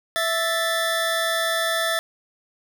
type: tone pair together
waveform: 25% pulse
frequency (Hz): 659.3 / 1760.1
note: E5 / A6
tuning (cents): 0 / 0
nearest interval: octave + perfect fourth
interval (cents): 1700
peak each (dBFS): -20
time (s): 0.16-1.99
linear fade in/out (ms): 0
effects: none